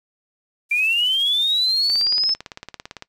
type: noise with tremolo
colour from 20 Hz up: violet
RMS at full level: -33 dBFS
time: 0.69-2.06 s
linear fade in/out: 50 ms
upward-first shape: sine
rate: 14 Hz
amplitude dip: 40%
type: linear sweep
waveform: sine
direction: up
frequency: 2349 to 5270 Hz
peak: -16 dBFS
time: 0.71-2.34 s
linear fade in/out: 5 ms
type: click train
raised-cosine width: 0.2 ms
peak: -16 dBFS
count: 21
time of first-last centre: 1.9-3.024 s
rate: 17.8 Hz
effects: noise-tail reverb RT60 0.1 s tail -22 dB re dry + low-pass 10000 Hz 12 dB/octave